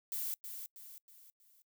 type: noise with echo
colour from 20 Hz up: violet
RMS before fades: -38 dBFS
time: 0.12-0.34 s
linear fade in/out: 0 ms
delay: 320 ms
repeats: 4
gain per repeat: -7 dB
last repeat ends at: 1.62 s
effects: noise-tail reverb RT60 0.1 s tail -24 dB re dry